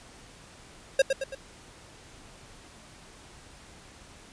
square tone with echo, 540 Hz, C#5, 45 cents flat, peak -17 dBFS, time 0.99-1.02 s, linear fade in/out 5 ms, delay 110 ms, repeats 3, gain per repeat -6 dB, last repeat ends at 1.35 s, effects pink hiss -51 dBFS RMS until 4.32 s + resampled to 22050 Hz

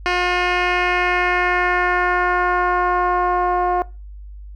10% pulse tone with low-pass filter sweep, 357.9 Hz, F4, 42 cents sharp, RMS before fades -18 dBFS, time 0.06-3.82 s, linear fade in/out 0 ms, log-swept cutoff 3500 to 840 Hz, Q 1.9, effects noise-tail reverb RT60 0.3 s tail -22 dB re dry + added 50 Hz sine -33 dBFS peak until 4.55 s

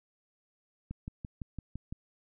click train, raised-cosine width 5 ms, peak -26 dBFS, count 7, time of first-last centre 0.91-1.925 s, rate 5.91 Hz, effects none

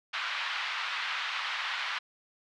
pink band-pass noise, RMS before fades -34 dBFS, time 0.13-1.99 s, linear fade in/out 10 ms, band 1100 to 3800 Hz, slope 24 dB/octave, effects none

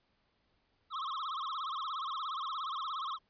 square tone with vibrato, 1174.7 Hz, D6, in tune, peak -36 dBFS, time 0.9-3.19 s, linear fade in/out 50 ms, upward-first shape sine, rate 17 Hz, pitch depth 200 cents each way, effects pink hiss -75 dBFS RMS until 3.29 s + resampled to 11025 Hz

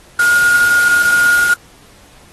sine tone in noise, 1428 Hz, F6, 38 cents sharp, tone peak -8 dBFS, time 0.19-1.54 s, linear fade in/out 5 ms, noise white, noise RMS -22 dBFS, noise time 0.19-1.54 s, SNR +11 dB, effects pink hiss -45 dBFS RMS until 2.32 s + AAC 32 kbps

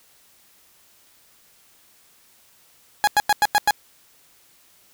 30% pulse tone bursts, 830.6 Hz, G#5, in tune, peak -11 dBFS, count 6, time 3.04-3.708 s, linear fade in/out 0 ms, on 33 ms, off 94 ms, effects white hiss -56 dBFS RMS until 4.93 s

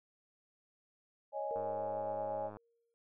sine chord, C# suspended second, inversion none, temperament equal, 554.4 / 622.3 / 830.6 Hz, C#5 / D#5 / G#5, 0 / 0 / 0 cents, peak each -40 dBFS, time 1.32-2.51 s, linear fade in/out 50 ms
sine tone with exponential decay, 466.2 Hz, A#4, in tune, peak -40 dBFS, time 1.51-2.94 s, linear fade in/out 0 ms, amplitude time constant 310 ms
click train, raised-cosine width 1 ms, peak -35 dBFS, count 107, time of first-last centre 1.56-2.57 s, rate 105 Hz
effects none

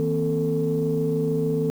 sine tone cluster, 158.6 / 234.5 / 261.1 / 443.5 Hz, D#3 / A#3 / C4 / A4, +33 / +11 / -3 / +14 cents, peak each -24 / -30 / -28 / -23 dBFS, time 0-1.7 s, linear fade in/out 0 ms, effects tanh soft clip ceiling -13 dBFS + 8-bit

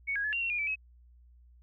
sine tone with pitch steps, 2224 / 1646 / 1713 / 2764 / 2727 / 2429 / 2315 / 2560 Hz, C#7 / G#6 / A6 / F7 / F7 / D#7 / D7 / D#7, +5 / -16 / -47 / -19 / -42 / -42 / -25 / +49 cents, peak -29 dBFS, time 0.07-0.758 s, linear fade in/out 20 ms, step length 86 ms, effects added 60 Hz sine -55 dBFS peak until 1.62 s

